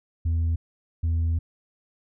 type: tone bursts at uneven times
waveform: sine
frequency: 82.41 Hz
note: E2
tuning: in tune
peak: -18 dBFS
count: 2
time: 0.25-0.56 / 1.03-1.39 s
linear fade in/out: 10 ms
effects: tanh soft clip ceiling -20 dBFS